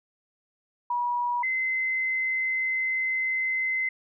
sine tone pair in turn, 967 / 2057 Hz, B5 / C7, -37 / -30 cents, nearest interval octave + minor second, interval 1307 cents, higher second, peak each -24 dBFS, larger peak neither, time 0.9-1.43 / 1.43-3.89 s, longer second, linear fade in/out 5 ms, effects none

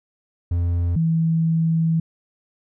triangle / sine tone pair in turn, 86.4 / 163.1 Hz, F2 / E3, -18 / -18 cents, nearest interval major seventh, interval 1100 cents, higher second, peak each -16 dBFS, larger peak neither, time 0.51-0.96 / 0.96-2 s, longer second, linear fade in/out 5 ms, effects none

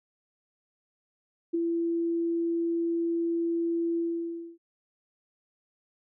sine tone with ADSR envelope, 336.3 Hz, E4, 35 cents sharp, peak -22 dBFS, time 1.53-4.58 s, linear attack 17 ms, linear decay 8 ms, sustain -3 dB, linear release 600 ms, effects none

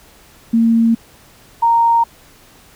sine tone pair in turn, 228.7 / 928.1 Hz, A#3 / A#5, -33 / -8 cents, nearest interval 2 octaves, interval 2425 cents, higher second, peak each -9 dBFS, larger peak neither, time 0.53-0.95 / 1.62-2.04 s, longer neither, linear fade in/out 10 ms, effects pink hiss -46 dBFS RMS until 2.75 s

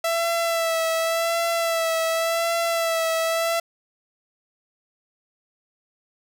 sawtooth tone with vibrato, 663 Hz, E5, 10 cents sharp, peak -17 dBFS, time 0.04-3.6 s, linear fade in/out 5 ms, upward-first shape sine, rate 0.89 Hz, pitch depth 30 cents each way, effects none

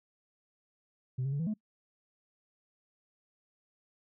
sine tone with pitch steps, 128.2 / 136.3 / 142.4 / 164.6 / 214.2 Hz, C3 / C#3 / C#3 / E3 / A3, -35 / -29 / +47 / -2 / -46 cents, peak -28 dBFS, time 1.18-1.54 s, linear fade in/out 10 ms, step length 72 ms, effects noise-tail reverb RT60 0.1 s tail -24 dB re dry + tanh soft clip ceiling -28 dBFS

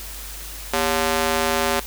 square tone with high-pass filter, 80 Hz, D#2, 49 cents sharp, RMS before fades -21 dBFS, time 0.73-1.8 s, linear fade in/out 5 ms, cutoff 470 Hz, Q 0.74, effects added 50 Hz sine -36 dBFS peak until 1.86 s + white hiss -36 dBFS RMS until 1.86 s

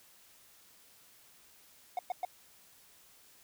triangle tone bursts, 728 Hz, F#5, 28 cents flat, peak -29 dBFS, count 3, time 1.97-2.25 s, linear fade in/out 2 ms, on 20 ms, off 110 ms, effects white hiss -61 dBFS RMS until 3.43 s

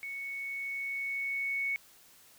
sine tone with level ramp, 2217 Hz, C#7, in tune, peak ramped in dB -37 to -29 dBFS, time 0.03-1.76 s, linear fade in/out 0 ms, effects white hiss -59 dBFS RMS until 2.38 s

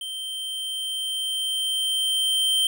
square tone with level ramp, 3128 Hz, G7, 4 cents flat, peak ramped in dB -31 to -19 dBFS, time 0.01-2.67 s, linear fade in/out 2 ms, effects none

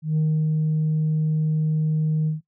sine tone with ADSR envelope, 155.56 Hz, D#3, in tune, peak -15 dBFS, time 0.02-2.41 s, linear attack 150 ms, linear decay 300 ms, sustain -2 dB, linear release 140 ms, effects noise-tail reverb RT60 0.1 s tail -18 dB re dry + tanh soft clip ceiling -16 dBFS

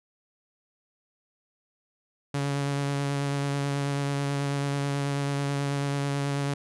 sawtooth tone with vibrato, 141 Hz, C#3, 30 cents sharp, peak -22 dBFS, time 2.34-6.54 s, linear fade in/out 5 ms, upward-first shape sine, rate 9.2 Hz, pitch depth 15 cents each way, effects resampled to 24000 Hz

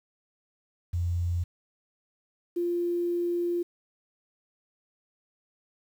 sine tone pair in turn, 86.9 / 347.6 Hz, F2 / F4, -8 / -8 cents, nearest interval 2 octaves, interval 2400 cents, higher second, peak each -25 dBFS, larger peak neither, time 0.93-1.44 / 2.56-3.63 s, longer second, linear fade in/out 10 ms, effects 9-bit

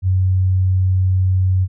sine tone, 93.3 Hz, F#2, 15 cents sharp, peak -12 dBFS, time 0.02-1.68 s, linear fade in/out 50 ms, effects none

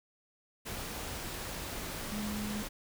sine tone in noise, 209.4 Hz, G#3, 15 cents sharp, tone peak -35 dBFS, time 2.11-2.63 s, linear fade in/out 20 ms, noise pink, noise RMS -40 dBFS, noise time 0.65-2.69 s, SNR +2 dB, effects none

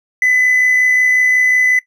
triangle tone with amplitude modulation, 2007 Hz, B6, 27 cents sharp, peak -6 dBFS, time 0.22-1.79 s, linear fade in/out 2 ms, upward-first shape sine, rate 65.5 Hz, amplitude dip 35%, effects noise-tail reverb RT60 0.1 s tail -18 dB re dry + tanh soft clip ceiling -3 dBFS

